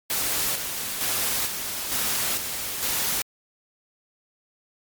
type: noise with tremolo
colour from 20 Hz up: white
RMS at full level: -25 dBFS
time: 0.1-3.22 s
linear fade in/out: 2 ms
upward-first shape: square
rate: 1.1 Hz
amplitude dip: 45%
effects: MP3 96 kbps